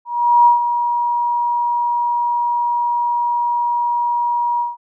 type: tone with ADSR envelope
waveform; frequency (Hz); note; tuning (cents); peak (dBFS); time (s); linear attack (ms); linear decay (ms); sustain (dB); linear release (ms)
sine; 956; A#5; +43; -6; 0.05-4.77; 410; 130; -9; 170
effects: none